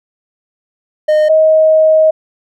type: tone pair in turn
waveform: triangle / sine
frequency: 613 / 629.9 Hz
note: D#5 / D#5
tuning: -26 / +21 cents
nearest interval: unison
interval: 47 cents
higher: second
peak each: -5 dBFS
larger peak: neither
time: 1.08-1.29 / 1.29-2.11 s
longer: second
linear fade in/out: 10 ms
effects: none